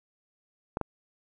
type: clicks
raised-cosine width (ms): 1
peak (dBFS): -15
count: 2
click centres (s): 0.771 / 0.813
effects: none